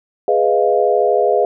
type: chord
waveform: sine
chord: F half-diminished seventh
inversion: first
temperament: equal with one note detuned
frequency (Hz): 415.3 / 493.9 / 622.3 / 695.2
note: Ab4 / Cb5 / Eb5 / F5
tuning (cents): 0 / 0 / 0 / -8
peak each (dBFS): -16 / -17 / -18 / -17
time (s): 0.28-1.45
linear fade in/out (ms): 2
effects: none